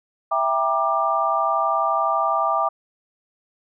sine chord, E half-diminished seventh, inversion none, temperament just, 659.3 / 791.1 / 949.3 / 1186.7 Hz, E5 / G5 / Bb5 / D6, 0 / +16 / +31 / +18 cents, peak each -24 / -24 / -27 / -21 dBFS, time 0.31-2.69 s, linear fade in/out 10 ms, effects none

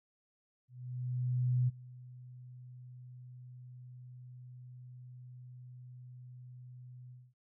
sine tone with ADSR envelope, 124.9 Hz, B2, 20 cents sharp, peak -26 dBFS, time 0.68-7.34 s, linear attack 1000 ms, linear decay 24 ms, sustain -22 dB, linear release 230 ms, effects none

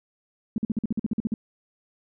sine tone bursts, 220 Hz, A3, in tune, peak -21 dBFS, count 12, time 0.56-1.34 s, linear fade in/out 2 ms, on 21 ms, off 48 ms, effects none

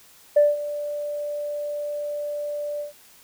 sine tone with ADSR envelope, 587.3 Hz, D5, in tune, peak -10 dBFS, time 0.36-2.93 s, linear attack 10 ms, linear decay 190 ms, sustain -16 dB, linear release 130 ms, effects tanh soft clip ceiling -8 dBFS + white hiss -52 dBFS RMS until 3.23 s

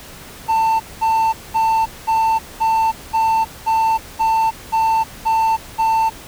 triangle tone bursts, 893 Hz, A5, 25 cents sharp, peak -11 dBFS, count 11, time 0.48-6.1 s, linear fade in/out 20 ms, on 320 ms, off 210 ms, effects pink hiss -37 dBFS RMS until 6.27 s

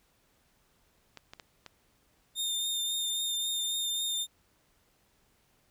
clicks, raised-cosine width 0.2 ms, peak -27 dBFS, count 4, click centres 1.173 / 1.335 / 1.398 / 1.663 s
sawtooth tone with vibrato, 3635 Hz, A#7, 44 cents flat, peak -27 dBFS, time 2.35-4.27 s, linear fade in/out 50 ms, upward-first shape triangle, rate 3.7 Hz, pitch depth 22 cents each way
effects pink hiss -69 dBFS RMS until 5.7 s

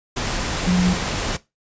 sine tone in noise, 180.4 Hz, F#3, 44 cents flat, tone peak -13 dBFS, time 0.67-0.94 s, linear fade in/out 10 ms, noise pink, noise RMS -24 dBFS, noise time 0.16-1.37 s, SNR +8 dB, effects noise-tail reverb RT60 0.2 s tail -17 dB re dry + resampled to 16000 Hz

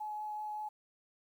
sine tone with vibrato, 848 Hz, G#5, 36 cents sharp, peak -37 dBFS, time 0-0.69 s, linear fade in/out 10 ms, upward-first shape triangle, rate 5.3 Hz, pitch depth 10 cents each way, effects 11-bit

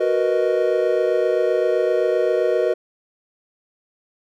triangle chord, B major seventh, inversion second, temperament equal, 370 / 466.2 / 493.9 / 622.3 Hz, F#4 / A#4 / B4 / D#5, 0 / 0 / 0 / 0 cents, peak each -20 dBFS, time 0-2.74 s, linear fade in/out 10 ms, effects none

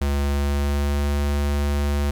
square tone with pitch glide, 70.8 to 71.87 Hz, C#2 to D2, +37 to -37 cents, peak -20 dBFS, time 0.01-2.11 s, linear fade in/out 5 ms, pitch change +26 cents, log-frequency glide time 0.27-1.12 s, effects 10-bit

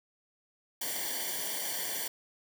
white noise with comb filter, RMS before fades -35 dBFS, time 0.81-2.08 s, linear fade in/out 5 ms, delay 0.77 ms, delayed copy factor -1, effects none

